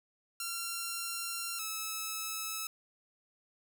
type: tone pair in turn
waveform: 5% pulse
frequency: 1372 / 1299.5 Hz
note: F6 / E6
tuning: -31 / -25 cents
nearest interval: minor second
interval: 94 cents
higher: first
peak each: -24 dBFS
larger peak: neither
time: 0.4-1.59 / 1.59-2.67 s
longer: first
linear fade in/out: 2 ms
effects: none